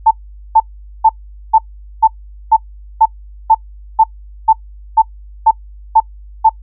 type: tone bursts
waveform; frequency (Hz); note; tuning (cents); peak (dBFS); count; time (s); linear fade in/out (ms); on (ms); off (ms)
sine; 886; A5; +12; -3; 14; 0.06-6.494; 10; 51; 440
effects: noise-tail reverb RT60 0.1 s tail -22 dB re dry + added 50 Hz sine -32 dBFS peak until 6.62 s